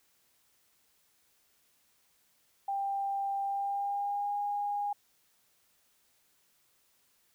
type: tone with pitch glide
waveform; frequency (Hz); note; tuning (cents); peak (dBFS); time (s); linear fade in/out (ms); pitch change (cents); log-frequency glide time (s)
sine; 792 to 817.6; G5 to G#5; +18 to -27; -30; 2.68-4.93; 5; +55; 3.43-4.36
effects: white hiss -70 dBFS RMS until 7.34 s